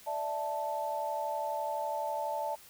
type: chord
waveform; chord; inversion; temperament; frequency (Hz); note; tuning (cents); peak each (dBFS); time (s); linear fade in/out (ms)
sine; D suspended second; none; equal; 587.3 / 659.3 / 880; D5 / E5 / A5; 0 / 0 / 0; -37 / -38 / -34; 0.06-2.56; 20
effects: white hiss -55 dBFS RMS until 2.69 s